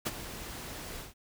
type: noise with ADSR envelope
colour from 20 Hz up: pink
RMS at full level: -30 dBFS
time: 0.05-1.14 s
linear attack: 18 ms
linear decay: 33 ms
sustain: -12 dB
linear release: 140 ms
effects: none